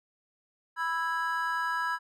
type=chord; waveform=triangle; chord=E major; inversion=second; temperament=just; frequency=988.9 / 1318.5 / 1648.1 Hz; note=B5 / E6 / G#6; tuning=+2 / 0 / -14 cents; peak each=-30 / -32 / -30 dBFS; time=0.76-1.99 s; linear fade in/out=50 ms; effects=none